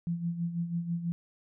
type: tone with tremolo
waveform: sine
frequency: 170.4 Hz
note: F3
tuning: 42 cents flat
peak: -27 dBFS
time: 0.07-1.12 s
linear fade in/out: 0 ms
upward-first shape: sine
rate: 6.1 Hz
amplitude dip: 65%
effects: none